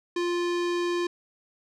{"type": "tone with low-pass filter", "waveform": "square", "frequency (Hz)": 349.2, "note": "F4", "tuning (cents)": 0, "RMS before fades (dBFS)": -27, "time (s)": [0.16, 1.07], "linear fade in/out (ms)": 5, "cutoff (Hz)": 5200, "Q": 0.95, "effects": []}